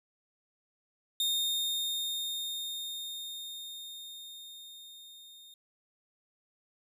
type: tone with level ramp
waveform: 40% pulse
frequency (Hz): 3670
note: A#7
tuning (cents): -28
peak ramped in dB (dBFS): -26 to -50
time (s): 1.2-5.54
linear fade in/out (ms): 2
effects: none